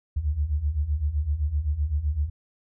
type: beating tone pair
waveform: sine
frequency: 69.3 / 77.1 Hz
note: C#2 / D#2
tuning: 0 / -15 cents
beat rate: 7.8 Hz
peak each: -28 / -24 dBFS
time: 0.16-2.3 s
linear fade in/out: 10 ms
effects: none